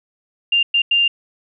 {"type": "tone bursts at uneven times", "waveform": "sine", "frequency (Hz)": 2794, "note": "F7", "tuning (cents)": 0, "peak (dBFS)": -12, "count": 3, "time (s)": [[0.52, 0.63], [0.74, 0.82], [0.91, 1.08]], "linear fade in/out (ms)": 5, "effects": []}